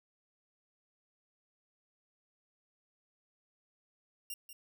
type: tone with echo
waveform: 5% pulse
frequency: 2794 Hz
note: F7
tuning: in tune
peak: -30 dBFS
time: 4.3-4.34 s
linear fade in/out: 2 ms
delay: 190 ms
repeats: 1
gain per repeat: -9 dB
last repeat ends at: 4.53 s
effects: none